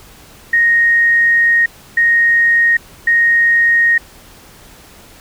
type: tone bursts at uneven times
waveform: sine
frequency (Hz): 1864.7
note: A#6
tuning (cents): 0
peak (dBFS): -8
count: 3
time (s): 0.53-1.66 / 1.97-2.77 / 3.07-3.98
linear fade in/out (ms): 5
effects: pink hiss -41 dBFS RMS until 5.2 s